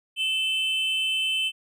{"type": "tone pair together", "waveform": "triangle", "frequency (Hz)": [2637, 3066], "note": ["E7", "G7"], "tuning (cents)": [0, -39], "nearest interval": "minor third", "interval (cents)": 261, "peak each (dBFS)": [-26, -23], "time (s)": [0.16, 1.52], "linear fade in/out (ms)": 50, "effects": []}